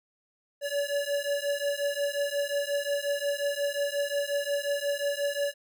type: beating tone pair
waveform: square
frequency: 568 / 573.6 Hz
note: C#5 / D5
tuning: +42 / -41 cents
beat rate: 5.6 Hz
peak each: -31 dBFS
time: 0.61-5.54 s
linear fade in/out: 50 ms
effects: none